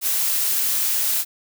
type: noise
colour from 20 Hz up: blue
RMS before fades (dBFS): -21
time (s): 0.01-1.25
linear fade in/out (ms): 50
effects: none